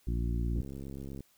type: harmonic tone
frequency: 58.27 Hz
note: A#1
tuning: in tune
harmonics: 1 / 2 / 3 / 4 / 5 / 6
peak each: -30 / -36 / -40 / -42 / -44 / -46 dBFS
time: 0.07-0.61 s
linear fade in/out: 5 ms
type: click train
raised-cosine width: 3 ms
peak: -30 dBFS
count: 45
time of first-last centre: 0.56-1.206 s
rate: 68.1 Hz
effects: white hiss -67 dBFS RMS until 1.37 s